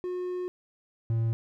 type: tone pair in turn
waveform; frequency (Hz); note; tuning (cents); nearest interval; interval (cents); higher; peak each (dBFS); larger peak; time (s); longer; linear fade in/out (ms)
triangle; 361.6 / 113.9; F#4 / A#2; -40 / -40; octave + minor sixth; 2000; first; -28 / -22; second; 0.04-0.48 / 1.1-1.33; first; 0
effects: none